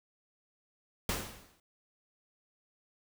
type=noise with exponential decay; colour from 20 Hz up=pink; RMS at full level=-31 dBFS; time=1.09-1.6 s; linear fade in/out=2 ms; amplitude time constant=110 ms; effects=none